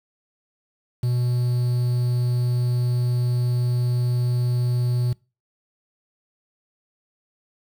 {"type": "tone with quantisation", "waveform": "triangle", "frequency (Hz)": 122.7, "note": "B2", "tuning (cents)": -11, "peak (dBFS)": -17, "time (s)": [1.03, 5.13], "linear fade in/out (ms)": 5, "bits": 7, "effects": ["noise-tail reverb RT60 0.3 s tail -24 dB re dry"]}